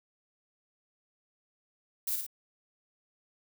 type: noise with echo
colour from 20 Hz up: violet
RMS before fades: -32 dBFS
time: 2.07-2.16 s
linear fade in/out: 5 ms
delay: 53 ms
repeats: 2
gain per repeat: -4 dB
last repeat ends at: 2.266 s
effects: none